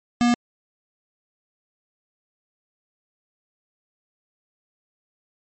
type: tone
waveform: square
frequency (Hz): 240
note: B3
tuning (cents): -49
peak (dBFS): -16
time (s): 0.21-0.34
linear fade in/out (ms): 0
effects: MP3 32 kbps